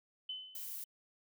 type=tone with exponential decay; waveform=sine; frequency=3033 Hz; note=F#7; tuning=42 cents sharp; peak=-37 dBFS; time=0.29-0.85 s; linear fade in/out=5 ms; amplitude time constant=120 ms
type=noise; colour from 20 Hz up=violet; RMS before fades=-44 dBFS; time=0.55-0.84 s; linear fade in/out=2 ms
effects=none